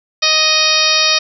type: harmonic tone with a mistuned harmonic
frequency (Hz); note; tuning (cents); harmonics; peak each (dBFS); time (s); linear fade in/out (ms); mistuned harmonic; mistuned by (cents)
623; D#5; +2; 1 / 2 / 3 / 4 / 5 / 6 / 7 / 8 / 9; -23 / -21 / -23 / -17 / -22 / -17 / -18 / -18 / -18; 0.22-1.19; 10; 7; +27
effects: none